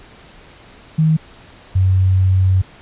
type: tone pair in turn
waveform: sine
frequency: 157.8 / 93.83 Hz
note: D#3 / F#2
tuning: +25 / +25 cents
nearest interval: major sixth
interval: 900 cents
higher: first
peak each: -10 dBFS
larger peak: neither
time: 0.98-1.17 / 1.75-2.62 s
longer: second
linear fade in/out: 10 ms
effects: pink hiss -43 dBFS RMS until 2.81 s + resampled to 8000 Hz